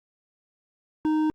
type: tone with hard clipping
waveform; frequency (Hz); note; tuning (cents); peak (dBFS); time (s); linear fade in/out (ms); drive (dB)
sine; 310; D#4; -6; -22; 1.05-1.3; 0; 7
effects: Opus 48 kbps